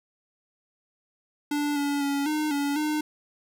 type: tone with pitch steps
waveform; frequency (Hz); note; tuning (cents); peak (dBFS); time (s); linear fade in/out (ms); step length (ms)
square; 292.4 / 285.6 / 281.4 / 305.1 / 284.7 / 303.9; D4 / D4 / C#4 / D#4 / C#4 / D#4; -7 / -48 / +26 / -34 / +46 / -41; -25; 1.51-3.01; 5; 250
effects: none